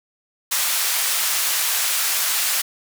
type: band-pass noise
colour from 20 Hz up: white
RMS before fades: -21 dBFS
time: 0.51-2.62 s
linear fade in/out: 10 ms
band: 940 to 16000 Hz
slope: 12 dB/octave
effects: none